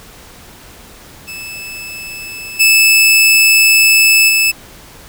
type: tone with level steps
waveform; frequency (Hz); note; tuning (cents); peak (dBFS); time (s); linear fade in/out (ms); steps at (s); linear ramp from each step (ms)
sawtooth; 2620; E7; -11; -22 / -3 / -6; 1.27-4.52; 20; 2.59 / 4.28; 20
effects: pink hiss -38 dBFS RMS until 5.08 s